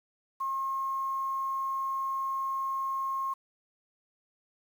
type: tone with quantisation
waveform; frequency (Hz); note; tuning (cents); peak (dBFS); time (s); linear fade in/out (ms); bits
sine; 1075; C6; +47; -29; 0.4-3.34; 10; 9
effects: none

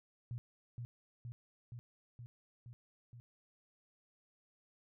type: tone with echo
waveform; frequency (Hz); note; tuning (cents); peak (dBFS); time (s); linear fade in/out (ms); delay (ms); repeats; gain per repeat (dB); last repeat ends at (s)
sine; 119.8; A#2; +48; -39; 0.31-0.38; 0; 470; 6; -2; 3.2
effects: none

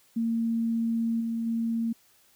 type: tone with level steps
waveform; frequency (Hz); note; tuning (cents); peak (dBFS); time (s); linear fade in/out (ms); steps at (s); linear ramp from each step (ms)
sine; 229; A#3; -31; -24 / -27 / -25; 0.16-1.93; 10; 1.2 / 1.46; 10
effects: white hiss -62 dBFS RMS until 2.35 s

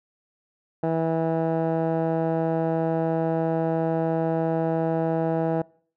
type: tone with low-pass filter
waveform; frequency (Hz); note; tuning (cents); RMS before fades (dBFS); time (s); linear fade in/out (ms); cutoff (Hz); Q
15% pulse; 163; E3; -19; -24; 0.83-5.62; 5; 850; 2
effects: noise-tail reverb RT60 0.5 s tail -24 dB re dry

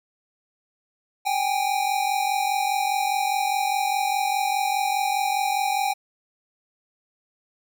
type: tone pair together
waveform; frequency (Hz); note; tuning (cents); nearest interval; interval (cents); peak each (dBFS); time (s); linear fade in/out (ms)
square; 775.1 / 820; G5 / G#5; -20 / -22; minor second; 98; -25; 1.25-5.94; 20
effects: none

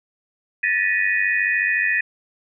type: tone cluster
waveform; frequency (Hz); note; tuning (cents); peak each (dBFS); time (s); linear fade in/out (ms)
sine; 1744 / 1843 / 1937 / 2481; A6 / A#6 / B6 / D#7; -16 / -20 / -34 / -6; -23; 0.63-2.01; 5
effects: none

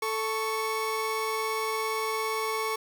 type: tone pair together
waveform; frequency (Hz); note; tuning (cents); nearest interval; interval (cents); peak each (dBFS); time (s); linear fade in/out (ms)
30% pulse; 440 / 1108.7; A4 / C#6; 0 / 0; octave + major third; 1600; -28; 0.02-2.76; 5
effects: none

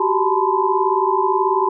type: tone cluster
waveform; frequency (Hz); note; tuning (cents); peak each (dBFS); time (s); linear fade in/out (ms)
sine; 374 / 392.4 / 875 / 977 / 1030; F#4 / G4 / A5 / B5 / C6; +19 / +2 / -10 / -19 / -28; -21; 0-1.69; 5
effects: none

